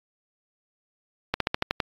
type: slowing click train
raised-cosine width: 0.3 ms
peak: -7 dBFS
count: 7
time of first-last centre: 1.34-1.802 s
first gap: 63 ms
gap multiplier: 1.08
effects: AAC 32 kbps